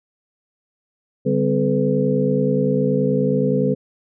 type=tone cluster; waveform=sine; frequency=144.1 / 195.6 / 255.9 / 430.2 / 499.8 Hz; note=D3 / G3 / C4 / A4 / B4; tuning=-33 / -4 / -38 / -39 / +21 cents; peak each=-22 dBFS; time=1.25-3.75 s; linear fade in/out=20 ms; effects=none